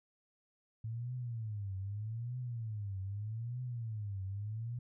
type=tone with vibrato; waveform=sine; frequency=109.5 Hz; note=A2; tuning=8 cents flat; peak=-37 dBFS; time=0.84-4.79 s; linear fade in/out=5 ms; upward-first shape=triangle; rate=0.81 Hz; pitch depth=260 cents each way; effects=none

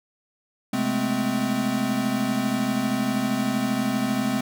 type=tone cluster; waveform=square; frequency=130 / 209 / 221.7 / 256.9 Hz; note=C3 / G#3 / A3 / C4; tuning=-11 / +11 / +13 / -32 cents; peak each=-35 / -28 / -29 / -26 dBFS; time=0.73-4.41 s; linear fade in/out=5 ms; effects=none

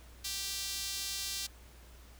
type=tone with high-pass filter; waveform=sawtooth; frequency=392 Hz; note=G4; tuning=in tune; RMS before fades=-38 dBFS; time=0.24-1.47 s; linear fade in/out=10 ms; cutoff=4300 Hz; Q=1.4; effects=added 60 Hz sine -53 dBFS peak until 2.19 s + pink hiss -59 dBFS RMS until 2.19 s

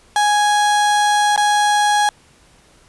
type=tone with dropouts; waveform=35% pulse; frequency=830.6 Hz; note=G#5; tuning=in tune; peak=-11 dBFS; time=0.16-2.09 s; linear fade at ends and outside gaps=1 ms; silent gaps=1.362-1.376 s; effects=pink hiss -51 dBFS RMS until 2.88 s + resampled to 24000 Hz

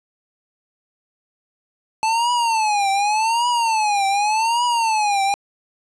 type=tone with vibrato; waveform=square; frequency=872 Hz; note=A5; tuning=16 cents flat; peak=-17 dBFS; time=2.03-5.34 s; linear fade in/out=0 ms; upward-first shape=triangle; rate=0.86 Hz; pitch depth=200 cents each way; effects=resampled to 22050 Hz + 8-bit

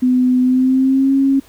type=tone with pitch glide; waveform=sine; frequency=252.4 to 272.1 Hz; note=B3 to C#4; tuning=+38 to -32 cents; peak=-10 dBFS; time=0.02-1.4 s; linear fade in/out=10 ms; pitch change=+130 cents; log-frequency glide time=0.41-1.13 s; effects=pink hiss -47 dBFS RMS until 1.48 s

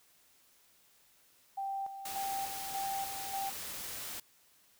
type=tone with tremolo; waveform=sine; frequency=784 Hz; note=G5; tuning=in tune; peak=-34 dBFS; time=1.57-3.5 s; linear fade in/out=10 ms; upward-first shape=square; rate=1.7 Hz; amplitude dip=60%
type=noise; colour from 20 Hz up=white; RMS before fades=-42 dBFS; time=2.05-4.2 s; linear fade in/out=5 ms
effects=white hiss -66 dBFS RMS until 4.79 s

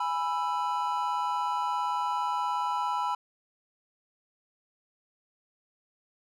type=chord; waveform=triangle; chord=E major; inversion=first; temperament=equal with one note detuned; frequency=830.6 / 987.8 / 1327.7 Hz; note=G#5 / B5 / E6; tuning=0 / 0 / +12 cents; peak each=-31 / -27 / -33 dBFS; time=0-3.15 s; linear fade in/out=5 ms; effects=none

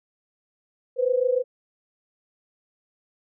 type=tone pair together; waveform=sine; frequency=491.4 / 518 Hz; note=B4 / C5; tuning=-9 / -17 cents; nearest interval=minor second; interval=92 cents; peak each=-22 dBFS; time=0.96-1.44 s; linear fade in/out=50 ms; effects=none

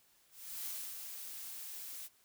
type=noise with ADSR envelope; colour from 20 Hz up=blue; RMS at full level=-41 dBFS; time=0.3-2.09 s; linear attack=360 ms; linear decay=280 ms; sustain=-5 dB; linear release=39 ms; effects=white hiss -69 dBFS RMS until 2.24 s

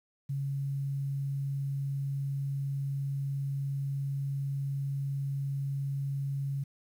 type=tone with quantisation; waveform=sine; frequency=138.59 Hz; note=C#3; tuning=in tune; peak=-30 dBFS; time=0.29-6.64 s; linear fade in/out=10 ms; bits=10; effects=none

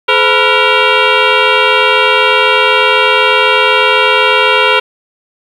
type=tone with frequency modulation; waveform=sine; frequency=896 Hz; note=A5; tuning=31 cents sharp; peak=-5 dBFS; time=0.08-4.8 s; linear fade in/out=10 ms; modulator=470 Hz; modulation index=5.1; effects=tanh soft clip ceiling -1 dBFS + 7-bit

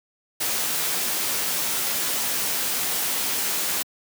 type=noise with comb filter; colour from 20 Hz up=white; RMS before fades=-25 dBFS; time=0.4-3.83 s; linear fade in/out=10 ms; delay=14 ms; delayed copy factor=-0.5; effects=high-pass 150 Hz 12 dB/octave

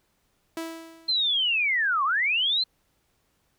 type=tone with exponential decay; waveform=sawtooth; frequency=327.7 Hz; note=E4; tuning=10 cents flat; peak=-25 dBFS; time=0.57-1.4 s; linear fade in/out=2 ms; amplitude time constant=180 ms
type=linear two-way sweep; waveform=sine; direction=down then up; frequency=4186 to 1046.5 to 4186 Hz; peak=-21 dBFS; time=1.08-2.64 s; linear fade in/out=10 ms; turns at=2.04 s
effects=pink hiss -70 dBFS RMS until 3.58 s

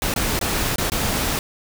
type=noise with dropouts; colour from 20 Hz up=pink; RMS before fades=-22 dBFS; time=0.02-1.39 s; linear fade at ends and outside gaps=1 ms; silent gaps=0.139-0.161 / 0.391-0.412 / 0.759-0.782 / 0.899-0.919 s; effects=none

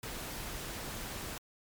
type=noise; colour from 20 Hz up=pink; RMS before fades=-41 dBFS; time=0.03-1.38 s; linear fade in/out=2 ms; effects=MP3 96 kbps

